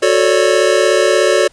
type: chord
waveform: square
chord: D major seventh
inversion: first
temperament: just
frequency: 367.1 / 440.5 / 550.6 / 587.3 Hz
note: F#4 / A4 / C#5 / D5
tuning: -14 / +2 / -12 / 0 cents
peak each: -16 dBFS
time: 0.02-1.48 s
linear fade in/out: 10 ms
effects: pink hiss -49 dBFS RMS until 1.52 s + resampled to 22050 Hz